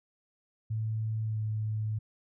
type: tone with pitch glide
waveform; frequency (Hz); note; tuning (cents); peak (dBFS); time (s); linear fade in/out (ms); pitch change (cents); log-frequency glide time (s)
sine; 110 to 108.17; A2 to A2; 0 to -29; -29; 0.7-1.99; 10; -29; 1.24-1.4
effects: none